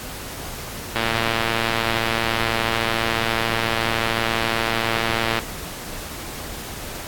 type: click train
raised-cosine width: 0.3 ms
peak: -4 dBFS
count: 506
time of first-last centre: 0.96-5.39 s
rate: 114 Hz
effects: pink hiss -33 dBFS RMS until 7.07 s + AAC 64 kbps